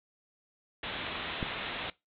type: low-pass noise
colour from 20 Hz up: white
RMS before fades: -38 dBFS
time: 0.83-1.9 s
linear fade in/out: 2 ms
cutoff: 3800 Hz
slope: 96 dB/octave
type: click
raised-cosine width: 3 ms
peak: -19 dBFS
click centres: 1.428 s
effects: noise-tail reverb RT60 0.2 s tail -20 dB re dry